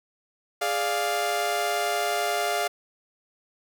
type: chord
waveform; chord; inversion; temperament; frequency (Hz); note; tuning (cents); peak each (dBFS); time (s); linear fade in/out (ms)
sawtooth; D diminished; second; equal; 415.3 / 587.3 / 698.5; Ab4 / D5 / F5; 0 / 0 / 0; -27 / -27 / -22; 0.61-2.68; 10
effects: none